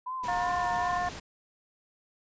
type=tone with vibrato; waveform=sine; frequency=986 Hz; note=B5; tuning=3 cents flat; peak=-32 dBFS; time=0.06-0.98 s; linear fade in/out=10 ms; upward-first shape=sine; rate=2.6 Hz; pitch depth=98 cents each way
type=noise; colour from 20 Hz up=pink; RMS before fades=-41 dBFS; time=0.23-1.2 s; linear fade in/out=10 ms
type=harmonic tone; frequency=356.4 Hz; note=F4; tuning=35 cents sharp; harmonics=2 / 3 / 4 / 5; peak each=-29 / -34 / -44 / -36 dBFS; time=0.28-1.09 s; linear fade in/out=5 ms
effects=resampled to 16000 Hz